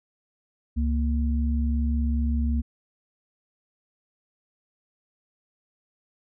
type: tone pair together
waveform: sine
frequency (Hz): 69.3 / 233.1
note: C#2 / A#3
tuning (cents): 0 / 0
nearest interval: octave + major sixth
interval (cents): 2100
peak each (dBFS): -22 / -28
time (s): 0.76-2.62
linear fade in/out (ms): 20
effects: none